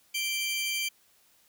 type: tone pair together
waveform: sawtooth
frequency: 2352 / 3132 Hz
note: D7 / G7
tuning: +2 / -2 cents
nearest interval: perfect fourth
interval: 496 cents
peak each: -27 / -30 dBFS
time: 0.14-0.89 s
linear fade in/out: 10 ms
effects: white hiss -64 dBFS RMS until 1.48 s